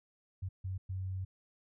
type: tone bursts at uneven times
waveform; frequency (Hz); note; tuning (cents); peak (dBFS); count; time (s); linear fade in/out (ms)
sine; 94.1; F#2; +30; -35; 3; 0.42-0.49 / 0.64-0.78 / 0.89-1.25; 10
effects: none